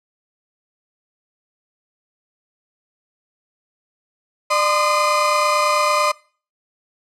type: tone cluster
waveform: 35% pulse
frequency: 600 / 1032 / 1229 Hz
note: D5 / C6 / D#6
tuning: +37 / -24 / -22 cents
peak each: -18 dBFS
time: 4.5-6.12 s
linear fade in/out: 10 ms
effects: noise-tail reverb RT60 0.4 s tail -22 dB re dry + low-pass 9000 Hz 12 dB/octave